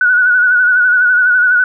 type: tone with vibrato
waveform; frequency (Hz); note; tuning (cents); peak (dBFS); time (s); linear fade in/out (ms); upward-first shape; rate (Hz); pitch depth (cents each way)
sine; 1474; F#6; -7; -7; 0.01-1.64; 2; sine; 12; 49
effects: none